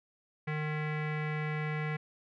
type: tone with low-pass filter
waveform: square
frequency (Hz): 152.7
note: D#3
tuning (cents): -32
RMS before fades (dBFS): -34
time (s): 0.47-1.97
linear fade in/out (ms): 10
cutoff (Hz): 2100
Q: 4.5
effects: none